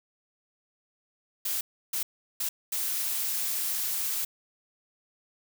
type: noise bursts at uneven times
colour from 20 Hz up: blue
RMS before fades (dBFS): -30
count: 4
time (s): 1.45-1.61 / 1.93-2.03 / 2.4-2.49 / 2.72-4.25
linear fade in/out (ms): 5
effects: none